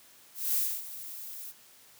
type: noise with ADSR envelope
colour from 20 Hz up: violet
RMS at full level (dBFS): -27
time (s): 0.34-1.53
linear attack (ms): 210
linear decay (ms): 270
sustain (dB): -15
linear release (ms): 37
effects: white hiss -57 dBFS RMS until 1.99 s + high-pass 80 Hz 12 dB/octave